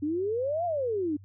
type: exponential two-way sweep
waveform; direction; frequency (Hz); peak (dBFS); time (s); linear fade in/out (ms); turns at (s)
sine; up then down; 284 to 716 to 284; -26; 0.02-1.17; 10; 0.65
effects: added 97 Hz sine -47 dBFS peak until 1.24 s